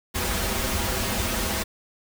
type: noise with comb filter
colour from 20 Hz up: pink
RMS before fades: -26 dBFS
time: 0.14-1.64 s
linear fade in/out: 20 ms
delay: 6.8 ms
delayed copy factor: -1
effects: none